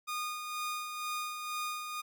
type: tone with tremolo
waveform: sawtooth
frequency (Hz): 1226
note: D#6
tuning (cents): -26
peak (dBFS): -30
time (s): 0.07-2.02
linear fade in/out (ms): 20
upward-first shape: sine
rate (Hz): 2.1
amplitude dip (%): 45
effects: none